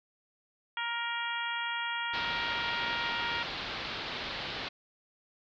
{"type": "harmonic tone", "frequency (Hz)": 469.3, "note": "A#4", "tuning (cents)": 12, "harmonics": [2, 3, 4, 5, 6, 7], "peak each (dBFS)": [-37, -37, -38, -41, -42, -40], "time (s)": [0.77, 3.43], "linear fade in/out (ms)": 2}
{"type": "low-pass noise", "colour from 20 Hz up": "white", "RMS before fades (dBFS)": -38, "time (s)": [2.13, 4.69], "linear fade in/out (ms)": 10, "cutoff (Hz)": 4400, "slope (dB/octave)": 48}
{"effects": []}